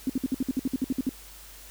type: tone bursts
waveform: sine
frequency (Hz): 261.6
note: C4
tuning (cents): 0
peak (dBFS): -22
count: 13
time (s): 0.07-1.092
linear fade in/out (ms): 2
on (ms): 26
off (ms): 57
effects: added 50 Hz sine -50 dBFS peak until 1.7 s + white hiss -48 dBFS RMS until 1.7 s